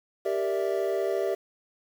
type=chord; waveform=triangle; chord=E half-diminished seventh; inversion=first; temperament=equal; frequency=392 / 466.2 / 587.3 / 659.3 Hz; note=G4 / Bb4 / D5 / E5; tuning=0 / 0 / 0 / 0 cents; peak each=-26 / -31 / -30 / -29 dBFS; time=0.25-1.35 s; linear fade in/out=10 ms; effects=8-bit